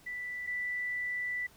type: tone pair in turn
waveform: sine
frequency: 1975.5 / 1975.5 Hz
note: B6 / B6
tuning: 0 / 0 cents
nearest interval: unison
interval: 0 cents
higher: neither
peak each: -36 / -32 dBFS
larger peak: second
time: 0.06-0.47 / 0.47-1.47 s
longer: second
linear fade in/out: 10 ms
effects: pink hiss -60 dBFS RMS until 1.56 s